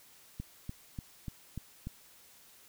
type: click train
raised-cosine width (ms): 5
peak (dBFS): -26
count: 6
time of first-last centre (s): 0.4-1.871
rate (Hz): 3.4
effects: white hiss -59 dBFS RMS until 2.68 s